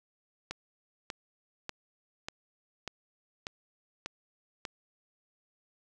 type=click train; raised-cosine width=0.2 ms; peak=-19 dBFS; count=8; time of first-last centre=0.51-4.652 s; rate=1.69 Hz; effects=none